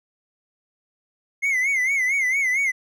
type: tone with vibrato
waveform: triangle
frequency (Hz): 2113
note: C7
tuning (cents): +16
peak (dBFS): -17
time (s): 1.42-2.72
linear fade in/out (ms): 20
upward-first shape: sine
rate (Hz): 4.4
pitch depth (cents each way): 110
effects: none